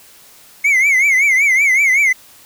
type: tone with vibrato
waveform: triangle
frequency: 2165 Hz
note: C#7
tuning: 41 cents flat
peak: -8 dBFS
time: 0.64-2.13 s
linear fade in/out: 10 ms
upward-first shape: triangle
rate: 5.3 Hz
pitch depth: 150 cents each way
effects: white hiss -44 dBFS RMS until 2.45 s